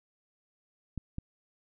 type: clicks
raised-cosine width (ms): 5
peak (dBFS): -23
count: 2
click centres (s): 0.977 / 1.184
effects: none